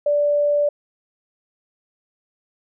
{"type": "tone", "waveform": "sine", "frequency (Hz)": 584, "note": "D5", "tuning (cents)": -10, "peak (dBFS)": -15, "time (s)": [0.06, 0.69], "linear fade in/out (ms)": 5, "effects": []}